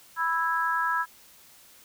harmonic tone, 329.6 Hz, E4, in tune, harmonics 3 / 4 / 5, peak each -28 / -28 / -28 dBFS, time 0.16-1.06 s, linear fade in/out 50 ms, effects white hiss -54 dBFS RMS until 1.84 s

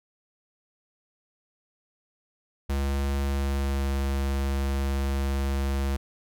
square tone with pitch glide, 69.3 to 68.54 Hz, C#2 to C#2, 0 to -19 cents, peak -25 dBFS, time 2.69-5.97 s, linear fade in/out 10 ms, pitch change -19 cents, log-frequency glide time 3.37-3.91 s, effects none

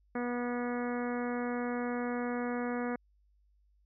harmonic tone, 243.1 Hz, B3, 27 cents flat, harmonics 1 / 2 / 3 / 4 / 5 / 6 / 7 / 8 / 9, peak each -34 / -37 / -42 / -46 / -45 / -46 / -47 / -50 / -50 dBFS, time 0.15-2.96 s, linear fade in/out 5 ms, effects added 50 Hz sine -65 dBFS peak until 3.85 s

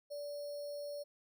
sine tone with sample-and-hold, 579 Hz, D5, 25 cents flat, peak -40 dBFS, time 0.1-1.04 s, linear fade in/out 20 ms, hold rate 4900 Hz, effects none

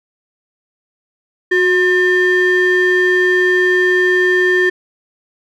triangle ring-modulated tone, 714 Hz, F5, 38 cents sharp, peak -5 dBFS, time 1.51-4.7 s, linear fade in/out 10 ms, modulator 1080 Hz, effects none

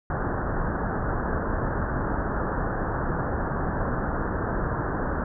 pink low-pass noise, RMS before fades -27 dBFS, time 0.1-5.24 s, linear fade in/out 2 ms, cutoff 1700 Hz, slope 96 dB/octave, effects none

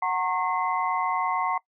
sine tone cluster, 741 / 917 / 1086 / 2050 Hz, F#5 / A#5 / C#6 / C7, +2 / -29 / -36 / -36 cents, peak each -29 / -28 / -27 / -34 dBFS, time 0.02-1.58 s, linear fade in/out 5 ms, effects noise-tail reverb RT60 0.1 s tail -21 dB re dry

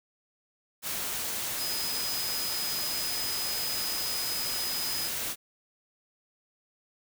sine tone in noise, 5020 Hz, D#8, 15 cents sharp, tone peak -33 dBFS, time 1.57-5.11 s, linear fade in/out 50 ms, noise white, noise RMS -33 dBFS, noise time 0.82-5.36 s, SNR -3 dB, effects none

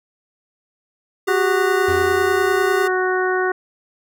square tone, 400 Hz, G4, 35 cents sharp, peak -20 dBFS, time 1.27-2.88 s, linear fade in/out 10 ms
harmonic tone, 370 Hz, F#4, in tune, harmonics 1 / 2 / 3 / 4 / 5, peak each -19 / -25 / -26 / -23 / -27 dBFS, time 1.28-3.52 s, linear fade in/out 5 ms
square tone with exponential decay, 88.8 Hz, F2, 29 cents sharp, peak -25 dBFS, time 1.88-3.13 s, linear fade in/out 5 ms, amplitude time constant 270 ms
effects none

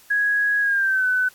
sine tone with pitch glide, 1661.2 to 1505.8 Hz, G#6 to F#6, 0 to +30 cents, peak -17 dBFS, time 0.1-1.29 s, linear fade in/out 10 ms, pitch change -170 cents, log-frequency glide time 0.61-1.06 s, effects white hiss -51 dBFS RMS until 1.34 s + AAC 64 kbps

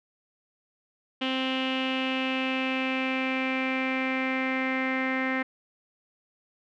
sawtooth tone with low-pass filter sweep, 261.6 Hz, C4, in tune, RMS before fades -28 dBFS, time 1.21-5.43 s, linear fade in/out 10 ms, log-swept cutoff 3000 to 2000 Hz, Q 6, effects none

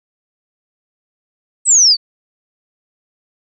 sine exponential sweep, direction down, 8270 to 4408 Hz, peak -6 dBFS, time 1.65-1.97 s, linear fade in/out 50 ms, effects none

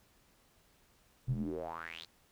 square tone with band-pass filter sweep, 41.2 Hz, E1, in tune, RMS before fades -39 dBFS, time 1.27-2.06 s, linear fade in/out 20 ms, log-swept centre 110 to 4500 Hz, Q 6.2, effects pink hiss -68 dBFS RMS until 2.31 s

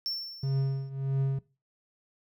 triangle tone with exponential decay, 5410 Hz, E8, 44 cents sharp, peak -27 dBFS, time 0.06-0.89 s, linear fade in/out 0 ms, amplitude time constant 180 ms
triangle tone with tremolo, 135.7 Hz, C#3, 36 cents flat, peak -21 dBFS, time 0.43-1.39 s, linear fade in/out 5 ms, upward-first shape triangle, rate 1.6 Hz, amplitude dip 85%
effects noise-tail reverb RT60 0.3 s tail -20 dB re dry

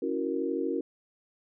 sine chord, F# dominant seventh, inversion second, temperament equal, 277.2 / 329.6 / 370 / 466.2 Hz, C#4 / E4 / F#4 / A#4, 0 / 0 / 0 / 0 cents, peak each -33 dBFS, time 0.02-0.81 s, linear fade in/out 5 ms, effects none

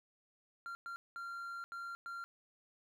triangle tone bursts at uneven times, 1382 Hz, F6, 19 cents flat, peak -40 dBFS, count 5, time 0.66-0.75 / 0.86-0.96 / 1.16-1.64 / 1.72-1.95 / 2.06-2.24 s, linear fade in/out 0 ms, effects none

